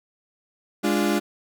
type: chord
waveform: 35% pulse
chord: D diminished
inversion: second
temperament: equal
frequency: 207.7 / 293.7 / 349.2 Hz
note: Ab3 / D4 / F4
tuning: 0 / 0 / 0 cents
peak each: -22 / -23 / -23 dBFS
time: 0.83-1.2 s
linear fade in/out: 20 ms
effects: none